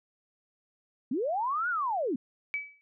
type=linear two-way sweep; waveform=sine; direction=up then down; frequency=220.6 to 1492 to 220.6 Hz; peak=-27 dBFS; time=1.11-2.16 s; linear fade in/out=5 ms; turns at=1.69 s
type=tone with exponential decay; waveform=sine; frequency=2290 Hz; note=D7; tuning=44 cents flat; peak=-26 dBFS; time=2.54-2.81 s; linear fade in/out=0 ms; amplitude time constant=58 ms
effects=none